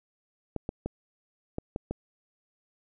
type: clicks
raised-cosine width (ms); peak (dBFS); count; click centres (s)
2; -18; 6; 0.563 / 0.691 / 0.86 / 1.584 / 1.761 / 1.91
effects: none